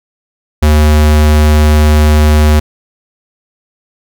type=tone; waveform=square; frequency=75.8 Hz; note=D#2; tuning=45 cents flat; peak=-5 dBFS; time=0.62-2.6 s; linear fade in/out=10 ms; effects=none